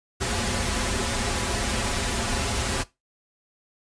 pink noise with comb filter, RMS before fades -26 dBFS, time 0.2-2.84 s, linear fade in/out 20 ms, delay 6.5 ms, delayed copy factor -0.7, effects noise-tail reverb RT60 0.2 s tail -18 dB re dry + resampled to 22050 Hz

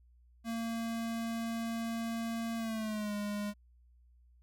square tone with pitch glide, 228.9 to 206.3 Hz, A#3 to G#3, -31 to -11 cents, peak -35 dBFS, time 0.44-3.54 s, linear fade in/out 50 ms, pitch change -180 cents, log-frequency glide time 2.57-3.14 s, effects added 60 Hz sine -60 dBFS peak until 4.42 s

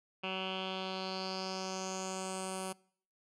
10% pulse tone with low-pass filter sweep, 188.6 Hz, F#3, 33 cents sharp, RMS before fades -39 dBFS, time 0.23-2.73 s, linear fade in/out 10 ms, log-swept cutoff 2700 to 10000 Hz, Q 4.9, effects noise-tail reverb RT60 0.6 s tail -25 dB re dry

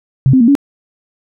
sine tone with pitch steps, 133.4 / 260.2 / 231.9 / 282 Hz, C3 / C4 / A#3 / C#4, +34 / -9 / -9 / +30 cents, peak -5 dBFS, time 0.26-0.552 s, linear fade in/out 0 ms, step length 73 ms, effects none

